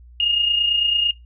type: tone pair together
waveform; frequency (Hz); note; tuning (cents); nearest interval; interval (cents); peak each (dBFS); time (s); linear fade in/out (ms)
sine; 2817 / 2846; F7 / F7; +14 / +32; unison; 18; -24 / -17; 0.2-1.11; 2
effects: noise-tail reverb RT60 0.2 s tail -19 dB re dry + added 60 Hz sine -42 dBFS peak until 1.25 s